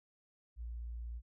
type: tone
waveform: sine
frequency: 58.27 Hz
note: A#1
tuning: in tune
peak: -40 dBFS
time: 0.56-1.22 s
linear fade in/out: 50 ms
effects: none